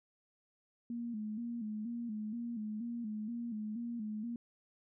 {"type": "tone with vibrato", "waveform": "sine", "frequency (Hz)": 224.5, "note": "A3", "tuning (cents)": 35, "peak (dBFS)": -37, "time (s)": [0.9, 4.36], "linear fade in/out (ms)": 2, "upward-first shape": "square", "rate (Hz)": 2.1, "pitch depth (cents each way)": 87, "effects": []}